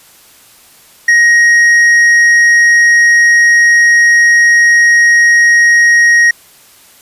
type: tone with tanh clipping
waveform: sine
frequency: 1881 Hz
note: A#6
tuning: 15 cents sharp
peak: -5 dBFS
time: 1.08-6.31 s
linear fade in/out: 5 ms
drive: 6 dB
effects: white hiss -42 dBFS RMS until 7.01 s + resampled to 32000 Hz